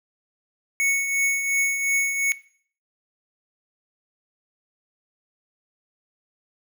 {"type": "tone with tremolo", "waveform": "square", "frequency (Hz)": 2214, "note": "C#7", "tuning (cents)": -3, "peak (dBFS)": -18, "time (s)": [0.8, 2.32], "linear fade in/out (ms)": 0, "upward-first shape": "triangle", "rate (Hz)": 2.8, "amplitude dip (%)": 55, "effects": ["noise-tail reverb RT60 0.5 s tail -18 dB re dry"]}